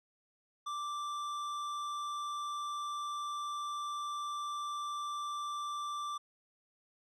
sine tone with tanh clipping, 1174.7 Hz, D6, in tune, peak -38 dBFS, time 0.66-6.18 s, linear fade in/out 10 ms, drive 13 dB, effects none

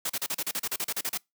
white noise bursts, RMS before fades -30 dBFS, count 14, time 0.05-1.176 s, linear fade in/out 5 ms, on 47 ms, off 36 ms, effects noise-tail reverb RT60 0.2 s tail -26 dB re dry + high-pass 150 Hz 12 dB/octave

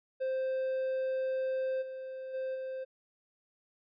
triangle tone with level steps, 523.3 Hz, C5, in tune, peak -28 / -37 / -31 / -34 dBFS, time 0.2-2.85 s, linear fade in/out 20 ms, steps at 1.81 / 2.33 / 2.54 s, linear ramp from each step 20 ms, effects resampled to 11025 Hz

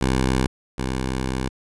10% pulse tone pair in turn, 64.8 / 64.8 Hz, C2 / C2, -16 / -16 cents, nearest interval unison, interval 0 cents, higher neither, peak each -10 / -15 dBFS, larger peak first, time 0.01-0.47 / 0.78-1.49 s, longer second, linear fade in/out 5 ms, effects resampled to 24000 Hz

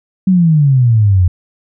sine exponential sweep, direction down, 193 to 86.7 Hz, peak -6 dBFS, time 0.27-1.28 s, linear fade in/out 5 ms, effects none

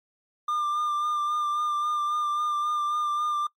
triangle tone with vibrato, 1197 Hz, D6, 33 cents sharp, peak -22 dBFS, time 0.48-3.47 s, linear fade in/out 5 ms, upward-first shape sine, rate 3.7 Hz, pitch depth 23 cents each way, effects noise-tail reverb RT60 0.1 s tail -24 dB re dry + MP3 64 kbps

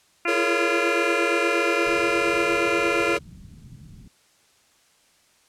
harmonic tone, 344.1 Hz, F4, 26 cents flat, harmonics 1 / 2 / 3 / 4 / 5 / 6 / 7 / 8, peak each -30 / -32 / -35 / -28 / -35 / -33 / -27 / -34 dBFS, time 0.25-3.17 s, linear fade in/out 5 ms
square chord, A# half-diminished seventh, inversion second, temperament just, 335.6 / 419.5 / 466.2 / 559.4 Hz, E4 / G#4 / A#4 / C#5, +31 / +17 / 0 / +16 cents, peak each -29 dBFS, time 0.27-3.19 s, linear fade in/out 20 ms
white low-pass noise, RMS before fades -45 dBFS, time 1.85-4.08 s, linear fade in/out 2 ms, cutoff 190 Hz, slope 24 dB/octave
effects white hiss -60 dBFS RMS until 5.48 s + low-pass 9000 Hz 12 dB/octave

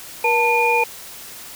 sine tone cluster, 478.1 / 890 / 2432 Hz, A#4 / A5 / D#7, +44 / +20 / -40 cents, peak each -20 / -18 / -18 dBFS, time 0.24-0.84 s, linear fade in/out 5 ms, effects white hiss -37 dBFS RMS until 1.55 s

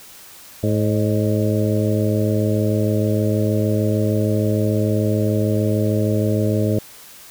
harmonic tone with a mistuned harmonic, 106.6 Hz, G#2, 46 cents sharp, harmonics 1 / 2 / 3 / 4 / 5 / 6, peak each -19 / -22 / -24 / -25 / -26 / -27 dBFS, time 0.63-6.79 s, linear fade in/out 5 ms, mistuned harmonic 6, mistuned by -56 cents, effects white hiss -42 dBFS RMS until 7.3 s

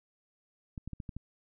clicks, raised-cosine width 5 ms, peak -27 dBFS, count 6, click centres 0.778 / 0.876 / 0.933 / 1.002 / 1.092 / 1.166 s, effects none

